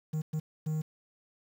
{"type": "tone bursts at uneven times", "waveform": "triangle", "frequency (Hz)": 155.56, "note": "D#3", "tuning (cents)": 0, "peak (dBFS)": -27, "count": 3, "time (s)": [[0.13, 0.22], [0.33, 0.4], [0.66, 0.82]], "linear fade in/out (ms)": 10, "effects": ["9-bit"]}